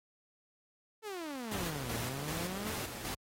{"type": "exponential two-way sweep", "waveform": "sawtooth", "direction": "down then up", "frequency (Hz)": [450.8, 112, 226.9], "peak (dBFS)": -35, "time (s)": [1.02, 2.74], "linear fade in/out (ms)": 50, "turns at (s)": 1.93}
{"type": "noise with tremolo", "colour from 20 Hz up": "pink", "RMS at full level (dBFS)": -39, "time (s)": [1.51, 3.15], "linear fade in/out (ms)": 10, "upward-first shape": "square", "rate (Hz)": 2.6, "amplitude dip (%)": 45}
{"effects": ["high-pass 60 Hz 12 dB/octave", "AAC 48 kbps"]}